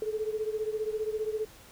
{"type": "beating tone pair", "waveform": "sine", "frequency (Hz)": [428.2, 443.2], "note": ["A4", "A4"], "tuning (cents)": [-47, 13], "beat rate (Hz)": 15, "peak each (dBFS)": [-31, -34], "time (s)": [0.02, 1.45], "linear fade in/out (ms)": 2, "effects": ["pink hiss -53 dBFS RMS until 1.71 s"]}